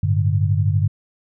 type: chord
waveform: sine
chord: G suspended second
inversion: none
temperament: just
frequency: 98 / 110.25 / 147 Hz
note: G2 / A2 / D3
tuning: 0 / +4 / +2 cents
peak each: -17 / -22 / -21 dBFS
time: 0.03-0.88 s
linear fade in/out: 5 ms
effects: none